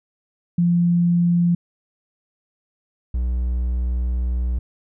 sine / triangle tone pair in turn, 173.1 / 61.2 Hz, F3 / B1, -15 / -15 cents, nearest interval octave + tritone, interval 1800 cents, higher first, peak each -14 / -17 dBFS, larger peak first, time 0.58-1.55 / 3.14-4.59 s, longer second, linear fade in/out 5 ms, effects none

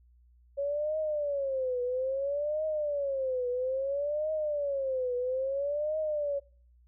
sine tone with vibrato, 554.4 Hz, C#5, in tune, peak -28 dBFS, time 0.57-6.4 s, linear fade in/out 20 ms, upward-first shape triangle, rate 0.6 Hz, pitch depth 220 cents each way, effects noise-tail reverb RT60 0.5 s tail -25 dB re dry + added 60 Hz sine -58 dBFS peak until 6.87 s

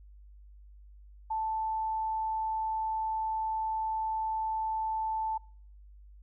sine tone, 880 Hz, A5, in tune, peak -29 dBFS, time 1.3-5.38 s, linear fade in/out 10 ms, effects noise-tail reverb RT60 0.5 s tail -25 dB re dry + added 50 Hz sine -50 dBFS peak until 6.22 s

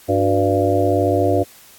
harmonic tone with a mistuned harmonic, 98 Hz, G2, in tune, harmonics 1 / 3 / 4 / 5 / 6 / 7, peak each -21 / -21 / -21 / -21 / -21 / -21 dBFS, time 0.08-1.44 s, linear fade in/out 20 ms, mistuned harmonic 4, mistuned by -110 cents, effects white hiss -46 dBFS RMS until 1.78 s + AAC 64 kbps

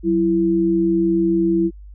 sine tone pair together, 186.9 / 333 Hz, F#3 / E4, +18 / +18 cents, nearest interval minor seventh, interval 1000 cents, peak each -21 / -15 dBFS, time 0.03-1.71 s, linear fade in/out 50 ms, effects added 50 Hz sine -36 dBFS peak until 1.94 s

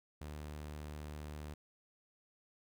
sawtooth tone, 75 Hz, D2, 37 cents sharp, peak -40 dBFS, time 0.21-1.54 s, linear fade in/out 5 ms, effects none

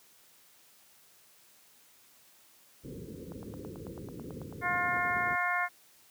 pink low-pass noise, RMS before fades -41 dBFS, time 2.83-5.36 s, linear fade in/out 20 ms, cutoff 520 Hz, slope 96 dB/octave
click train, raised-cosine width 1 ms, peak -32 dBFS, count 17, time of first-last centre 3.32-5.074 s, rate 9.12 Hz
harmonic tone, 355.3 Hz, F4, 30 cents sharp, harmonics 2 / 3 / 4 / 5 / 6, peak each -34 / -34 / -34 / -34 / -34 dBFS, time 4.61-5.69 s, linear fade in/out 50 ms
effects white hiss -61 dBFS RMS until 6.1 s + high-pass 100 Hz 12 dB/octave

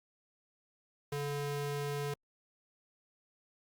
square ring-modulated tone, 287.7 Hz, D4, 36 cents flat, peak -32 dBFS, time 1.12-2.14 s, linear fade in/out 5 ms, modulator 146 Hz, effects Opus 48 kbps

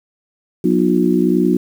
harmonic tone with a mistuned harmonic, 61.74 Hz, B1, in tune, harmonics 3 / 4 / 5 / 6, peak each -17 / -17 / -17 / -17 dBFS, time 0.64-1.57 s, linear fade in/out 5 ms, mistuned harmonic 6, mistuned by -58 cents, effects 7-bit

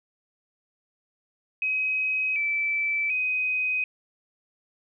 sine tone with pitch steps, 2534 / 2320 / 2511 Hz, D#7 / D7 / D#7, +31 / -22 / +15 cents, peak -23 dBFS, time 1.62-3.84 s, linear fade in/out 2 ms, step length 740 ms, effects none

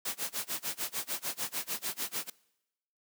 white noise with tremolo, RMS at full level -33 dBFS, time 0.05-2.3 s, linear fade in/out 5 ms, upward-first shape sine, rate 6.7 Hz, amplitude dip 100%, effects noise-tail reverb RT60 0.9 s tail -23 dB re dry + high-pass 150 Hz 12 dB/octave

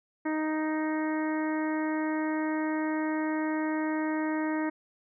harmonic tone, 311.1 Hz, D#4, in tune, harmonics 1 / 2 / 3 / 4 / 5 / 6 / 7, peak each -28 / -37 / -37 / -43 / -42 / -40 / -45 dBFS, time 0.25-4.7 s, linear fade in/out 10 ms, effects none

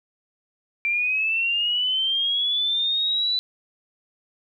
sine linear sweep, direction up, 2349 to 3995 Hz, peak -20 dBFS, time 0.85-3.39 s, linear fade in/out 0 ms, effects 10-bit

